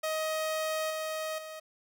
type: tone with level steps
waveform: sawtooth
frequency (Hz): 629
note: D#5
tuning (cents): +19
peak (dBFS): -26 / -29 / -37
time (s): 0.03-1.6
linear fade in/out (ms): 10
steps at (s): 0.9 / 1.38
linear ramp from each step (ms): 5
effects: none